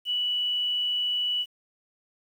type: tone with quantisation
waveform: sine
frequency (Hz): 2953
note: F#7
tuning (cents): -4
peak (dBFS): -24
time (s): 0.05-1.46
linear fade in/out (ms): 50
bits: 9
effects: none